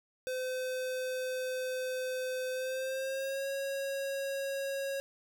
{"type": "tone with pitch glide", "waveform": "square", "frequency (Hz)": [512, 548.7], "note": ["C5", "C#5"], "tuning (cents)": [-38, -18], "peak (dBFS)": -34, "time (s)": [0.27, 5], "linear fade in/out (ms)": 0, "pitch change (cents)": 120, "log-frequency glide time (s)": [2.52, 3.48], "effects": []}